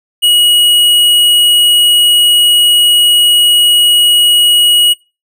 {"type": "tone", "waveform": "square", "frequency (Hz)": 2905, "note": "F#7", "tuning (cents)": -32, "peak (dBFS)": -6, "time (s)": [0.22, 4.94], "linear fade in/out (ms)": 20, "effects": ["noise-tail reverb RT60 0.3 s tail -26 dB re dry"]}